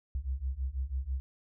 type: beating tone pair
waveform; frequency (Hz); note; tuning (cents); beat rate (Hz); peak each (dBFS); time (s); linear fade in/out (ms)
sine; 62.8 / 68.9; B1 / C#2; +30 / -10; 6.1; -35 / -34; 0.15-1.2; 0
effects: none